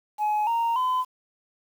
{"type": "tone with pitch steps", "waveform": "sine", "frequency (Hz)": [845, 926.8, 1016.6], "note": ["G#5", "A#5", "B5"], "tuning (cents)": [30, -10, 50], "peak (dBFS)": -19, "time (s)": [0.18, 1.05], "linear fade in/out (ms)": 50, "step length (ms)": 290, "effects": ["tanh soft clip ceiling -20 dBFS", "8-bit"]}